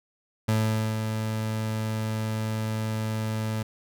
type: tone with ADSR envelope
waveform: 30% pulse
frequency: 109.6 Hz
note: A2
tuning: 6 cents flat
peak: -18 dBFS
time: 0.48-3.63 s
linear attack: 8 ms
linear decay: 470 ms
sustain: -6 dB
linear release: 6 ms
effects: none